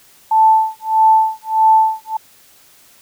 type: tone with tremolo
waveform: sine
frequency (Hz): 880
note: A5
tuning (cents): 0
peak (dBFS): -6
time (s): 0.31-2.17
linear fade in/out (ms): 5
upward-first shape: sine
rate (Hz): 1.6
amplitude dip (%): 100
effects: white hiss -48 dBFS RMS until 3.01 s